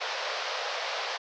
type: band-pass noise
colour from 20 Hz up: pink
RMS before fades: -33 dBFS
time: 0-1.18 s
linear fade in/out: 20 ms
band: 490 to 5500 Hz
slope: 48 dB/octave
effects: none